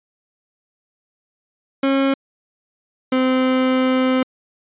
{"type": "tone pair in turn", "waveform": "30% pulse", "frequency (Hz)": [271.8, 258.4], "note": ["C#4", "C4"], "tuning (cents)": [-34, -21], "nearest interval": "minor second", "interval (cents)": 87, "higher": "first", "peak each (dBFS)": -12, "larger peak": "neither", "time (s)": [[1.83, 2.14], [3.12, 4.23]], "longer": "second", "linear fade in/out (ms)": 5, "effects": ["resampled to 8000 Hz"]}